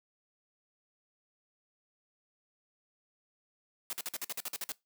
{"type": "noise bursts", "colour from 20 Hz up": "white", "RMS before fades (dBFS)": -37, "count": 11, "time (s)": [3.9, 4.719], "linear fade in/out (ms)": 0, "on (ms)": 29, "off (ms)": 50, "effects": ["noise-tail reverb RT60 0.2 s tail -22 dB re dry", "high-pass 200 Hz 12 dB/octave"]}